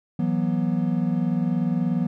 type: chord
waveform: triangle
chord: E suspended second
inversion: none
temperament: equal with one note detuned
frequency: 164.81 / 185 / 241.7 Hz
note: E3 / F#3 / B3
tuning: 0 / 0 / -37 cents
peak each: -23 dBFS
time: 0.19-2.07 s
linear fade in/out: 5 ms
effects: none